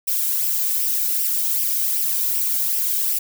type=noise with flanger; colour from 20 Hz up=violet; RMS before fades=-21 dBFS; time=0.07-3.19 s; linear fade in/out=10 ms; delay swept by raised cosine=0.36 to 1.34 ms; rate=2.6 Hz; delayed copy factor=+0.5; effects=none